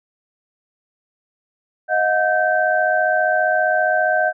sine tone cluster, 627 / 722 / 1553 Hz, D#5 / F#5 / G6, +13 / -43 / -17 cents, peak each -19 dBFS, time 1.88-4.33 s, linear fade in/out 50 ms, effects none

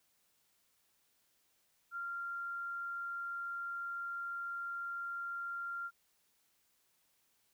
sine tone, 1387 Hz, F6, 12 cents flat, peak -38 dBFS, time 1.91-5.91 s, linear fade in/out 50 ms, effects white hiss -75 dBFS RMS until 7.53 s

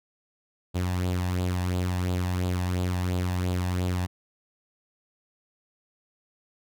sawtooth tone with flanger, 90.5 Hz, F#2, 38 cents flat, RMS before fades -27 dBFS, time 0.74-4.07 s, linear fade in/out 20 ms, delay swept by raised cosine 0.25 to 1.16 ms, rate 2.9 Hz, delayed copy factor +0.55, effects none

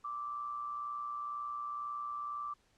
sine tone with amplitude modulation, 1171 Hz, D6, 5 cents flat, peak -35 dBFS, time 0.04-2.54 s, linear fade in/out 10 ms, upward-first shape sine, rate 122 Hz, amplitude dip 45%, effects pink hiss -71 dBFS RMS until 2.77 s + low-pass 8000 Hz 12 dB/octave

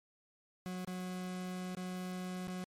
40% pulse tone with dropouts, 182.9 Hz, F#3, 20 cents flat, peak -38 dBFS, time 0.66-2.64 s, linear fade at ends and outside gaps 0 ms, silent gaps 0.847-0.875 / 1.749-1.771 / 2.472-2.481 s, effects MP3 64 kbps

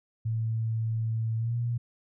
sine tone with pitch glide, 112.3 to 118.84 Hz, A2 to A#2, +36 to +34 cents, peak -26 dBFS, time 0.25-1.78 s, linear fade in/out 10 ms, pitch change +98 cents, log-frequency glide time 1.37-1.56 s, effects none

